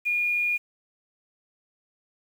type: tone with quantisation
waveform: sine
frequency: 2432 Hz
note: D#7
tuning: 40 cents flat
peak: -22 dBFS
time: 0.05-0.58 s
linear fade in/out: 20 ms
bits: 8
effects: none